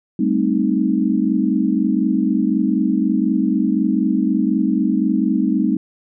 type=chord; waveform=sine; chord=A half-diminished seventh; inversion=third; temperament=equal; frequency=196 / 220 / 261.6 / 311.1 Hz; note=G3 / A3 / C4 / Eb4; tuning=0 / 0 / 0 / 0 cents; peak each=-20 dBFS; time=0.19-5.77 s; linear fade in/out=5 ms; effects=none